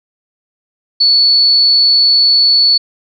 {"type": "tone", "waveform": "sine", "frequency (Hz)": 4435, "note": "C#8", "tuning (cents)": 0, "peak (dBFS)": -6, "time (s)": [1, 2.78], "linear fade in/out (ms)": 10, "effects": []}